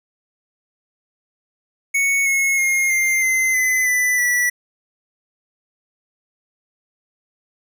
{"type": "tone with pitch steps", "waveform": "square", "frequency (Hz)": [2217, 2178, 2139, 2101, 2064, 2027, 1991.2, 1955.8], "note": ["C#7", "C#7", "C7", "C7", "C7", "B6", "B6", "B6"], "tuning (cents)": [0, -31, 38, 7, -24, 45, 14, -17], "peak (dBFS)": -16, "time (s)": [1.94, 4.5], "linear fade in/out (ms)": 10, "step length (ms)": 320, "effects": []}